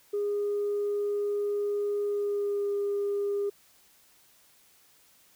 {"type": "tone with pitch glide", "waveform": "sine", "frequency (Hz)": [410, 404.6], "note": ["G#4", "G#4"], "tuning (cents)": [-22, -45], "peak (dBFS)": -25, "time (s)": [0.13, 3.5], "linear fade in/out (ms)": 10, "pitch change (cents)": -23, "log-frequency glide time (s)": [2.06, 2.71], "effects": ["tanh soft clip ceiling -23 dBFS", "white hiss -61 dBFS RMS until 5.35 s"]}